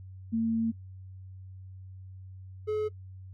sine / triangle tone pair in turn, 226.3 / 427.2 Hz, A3 / G#4, +49 / +49 cents, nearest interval major seventh, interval 1100 cents, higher second, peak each -25 dBFS, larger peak neither, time 0.32-0.72 / 2.67-2.89 s, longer first, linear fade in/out 20 ms, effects noise-tail reverb RT60 0.1 s tail -23 dB re dry + added 94 Hz sine -43 dBFS peak until 3.33 s

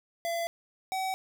square tone pair in turn, 677 / 759.4 Hz, E5 / F#5, +46 / +45 cents, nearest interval major second, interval 199 cents, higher second, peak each -30 / -30 dBFS, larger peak neither, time 0.25-0.47 / 0.92-1.14 s, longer neither, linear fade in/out 0 ms, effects none

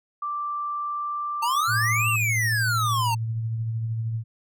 sine tone with pitch glide, 1174.7 to 1182.2 Hz, D6 to D6, 0 to +11 cents, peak -26 dBFS, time 0.22-2.16 s, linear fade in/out 5 ms, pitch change +11 cents, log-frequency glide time 0.73-1.9 s
square exponential two-way sweep, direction up then down, 890 to 2794 to 890 Hz, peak -23 dBFS, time 1.42-3.15 s, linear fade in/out 10 ms, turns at 2.09 s
sine tone with tremolo, 113 Hz, A2, 47 cents sharp, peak -23 dBFS, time 1.67-4.24 s, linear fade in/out 50 ms, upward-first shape triangle, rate 13 Hz, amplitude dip 35%
effects none

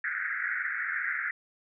pink band-pass noise, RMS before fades -32 dBFS, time 0.04-1.31 s, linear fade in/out 2 ms, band 1400 to 2100 Hz, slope 96 dB/octave, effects none

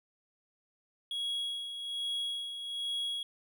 triangle tone with tremolo, 3322 Hz, G#7, in tune, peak -30 dBFS, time 1.11-3.23 s, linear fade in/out 2 ms, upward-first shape sine, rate 1.2 Hz, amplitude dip 55%, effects none

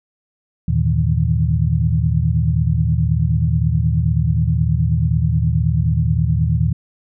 sine tone cluster, 78.3 / 100.4 / 116.4 / 152.5 / 161.9 Hz, D#2 / G2 / A#2 / D#3 / E3, +11 / +42 / -2 / -34 / -31 cents, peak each -19 / -27 / -18 / -21 / -20 dBFS, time 0.68-6.73 s, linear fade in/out 5 ms, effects none

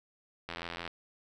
click train, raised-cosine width 0.3 ms, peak -22 dBFS, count 34, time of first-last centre 0.49-0.877 s, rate 85.3 Hz, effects none

